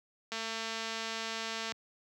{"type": "click train", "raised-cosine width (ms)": 0.2, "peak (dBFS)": -20, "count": 316, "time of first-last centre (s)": [0.32, 1.72], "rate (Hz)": 225, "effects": ["high-pass 150 Hz 12 dB/octave"]}